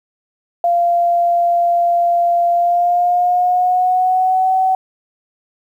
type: tone with pitch glide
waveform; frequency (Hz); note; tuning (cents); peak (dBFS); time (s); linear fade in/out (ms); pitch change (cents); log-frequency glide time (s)
sine; 692 to 754.6; F5 to F#5; -16 to +34; -11; 0.64-4.75; 2; +150; 2.52-4.53
effects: 8-bit